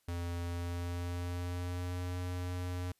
square tone with pitch glide, 86.4 to 89.71 Hz, F2 to F2, -18 to +47 cents, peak -36 dBFS, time 0.08-2.92 s, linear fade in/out 5 ms, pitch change +65 cents, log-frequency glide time 0.44-2.08 s, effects white hiss -75 dBFS RMS until 2.99 s + resampled to 32000 Hz

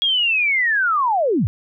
sine linear sweep, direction down, 3322 to 74.9 Hz, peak -15 dBFS, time 0.02-1.47 s, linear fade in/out 0 ms, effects none

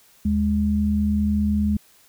sine tone pair together, 77.78 / 207.9 Hz, D#2 / G#3, 0 / +2 cents, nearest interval octave + perfect fourth, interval 1702 cents, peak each -23 / -19 dBFS, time 0.25-1.77 s, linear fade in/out 5 ms, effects white hiss -55 dBFS RMS until 2.08 s

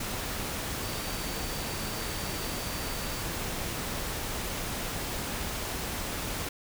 sine tone in noise, 4600 Hz, D8, 37 cents flat, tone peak -45 dBFS, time 0.83-3.22 s, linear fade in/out 5 ms, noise pink, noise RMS -34 dBFS, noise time 0-6.49 s, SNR -14 dB, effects none

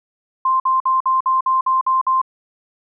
sine tone bursts, 1046.5 Hz, C6, in tune, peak -13 dBFS, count 9, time 0.45-2.216 s, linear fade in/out 5 ms, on 150 ms, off 52 ms, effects none

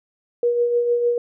sine tone with tremolo, 478.8 Hz, A#4, 46 cents sharp, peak -14 dBFS, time 0.43-1.18 s, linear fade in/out 2 ms, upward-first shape triangle, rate 6.6 Hz, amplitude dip 50%, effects none

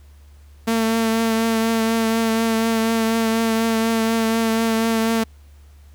sawtooth tone with vibrato, 225.5 Hz, A3, 43 cents sharp, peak -13 dBFS, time 0.67-5.24 s, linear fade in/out 10 ms, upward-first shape triangle, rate 4.1 Hz, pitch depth 24 cents each way, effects added 72 Hz sine -43 dBFS peak until 5.94 s + pink hiss -58 dBFS RMS until 5.94 s

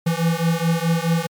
square beating tone pair, 164.1 / 168.8 Hz, E3 / E3, -8 / +41 cents, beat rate 4.7 Hz, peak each -21 dBFS, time 0.06-1.27 s, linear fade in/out 10 ms, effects MP3 96 kbps

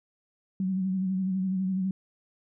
sine tone with vibrato, 188.4 Hz, F#3, 32 cents sharp, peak -25 dBFS, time 0.6-1.91 s, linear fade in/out 2 ms, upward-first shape sine, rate 12 Hz, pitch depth 42 cents each way, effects none

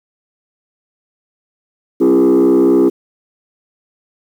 sine tone with frequency modulation, 338.6 Hz, E4, 46 cents sharp, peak -5 dBFS, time 2-2.9 s, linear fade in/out 20 ms, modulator 64 Hz, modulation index 1.3, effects tanh soft clip ceiling -6 dBFS + 7-bit

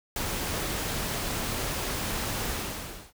pink noise with ADSR envelope, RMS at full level -29 dBFS, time 0.16-3.13 s, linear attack 3 ms, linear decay 11 ms, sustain -2 dB, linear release 650 ms, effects none

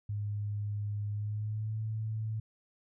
sine tone with pitch glide, 103.5 to 109.65 Hz, G#2 to A2, -5 to -6 cents, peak -32 dBFS, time 0.09-2.4 s, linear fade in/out 5 ms, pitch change +99 cents, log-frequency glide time 1.1-1.79 s, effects none

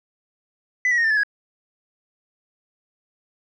sine tone with pitch steps, 2000 / 1926.3 / 1855.3 / 1787 / 1721.1 / 1657.7 Hz, B6 / B6 / A#6 / A6 / A6 / G#6, +21 / -44 / -9 / +26 / -39 / -4 cents, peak -14 dBFS, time 0.85-1.234 s, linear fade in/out 2 ms, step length 64 ms, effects tanh soft clip ceiling -15 dBFS

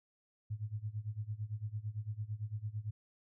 sine tone with tremolo, 106.6 Hz, G#2, 46 cents sharp, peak -34 dBFS, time 0.5-2.91 s, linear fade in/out 10 ms, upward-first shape sine, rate 8.9 Hz, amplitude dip 90%, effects none

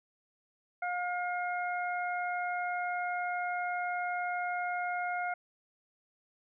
harmonic tone, 713 Hz, F5, 36 cents sharp, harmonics 1 / 2 / 3, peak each -33 / -37 / -40 dBFS, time 0.82-5.34 s, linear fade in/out 5 ms, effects none

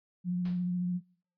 sine tone with vibrato, 178.6 Hz, F3, 39 cents sharp, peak -28 dBFS, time 0.24-1.01 s, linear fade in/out 50 ms, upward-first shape sine, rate 14 Hz, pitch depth 18 cents each way
pink noise with exponential decay, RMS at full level -46 dBFS, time 0.45-0.75 s, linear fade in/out 5 ms, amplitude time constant 64 ms
effects noise-tail reverb RT60 0.6 s tail -26 dB re dry + resampled to 11025 Hz

